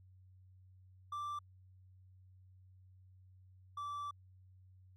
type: tone pair in turn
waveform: triangle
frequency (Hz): 1174.7 / 1162.5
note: D6 / D6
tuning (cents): 0 / -18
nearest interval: unison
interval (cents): 18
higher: first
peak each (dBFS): -37 / -38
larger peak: first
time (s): 1.12-1.39 / 3.77-4.11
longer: second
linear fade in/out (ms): 5
effects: added 93 Hz sine -59 dBFS peak until 4.96 s